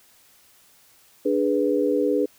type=chord; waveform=sine; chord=G# diminished; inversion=second; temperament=equal; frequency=293.7 / 415.3 / 493.9 Hz; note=D4 / G#4 / B4; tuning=0 / 0 / 0 cents; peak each=-23 dBFS; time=1.25-2.26 s; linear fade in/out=10 ms; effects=white hiss -56 dBFS RMS until 2.38 s